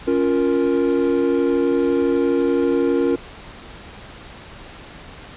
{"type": "chord", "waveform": "triangle", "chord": "Bb minor", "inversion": "first", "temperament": "equal with one note detuned", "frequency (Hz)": [277.2, 349.2, 467.8], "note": ["Db4", "F4", "Bb4"], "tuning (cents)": [0, 0, 6], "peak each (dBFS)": -18, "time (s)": [0.07, 3.16], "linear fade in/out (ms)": 10, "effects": ["pink hiss -39 dBFS RMS until 5.36 s", "resampled to 8000 Hz"]}